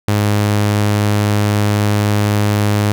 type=tone; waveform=sawtooth; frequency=103.83 Hz; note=G#2; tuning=in tune; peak=-8 dBFS; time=0.08-2.92 s; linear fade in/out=0 ms; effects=none